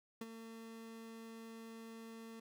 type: tone with ADSR envelope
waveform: 30% pulse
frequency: 226.2 Hz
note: A3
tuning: 48 cents sharp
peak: -38 dBFS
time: 0.21-2.4 s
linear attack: 4 ms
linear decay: 33 ms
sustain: -9 dB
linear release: 6 ms
effects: none